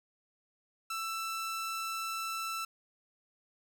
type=tone; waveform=sawtooth; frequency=1329 Hz; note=E6; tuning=14 cents sharp; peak=-31 dBFS; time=0.9-2.65 s; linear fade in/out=5 ms; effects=none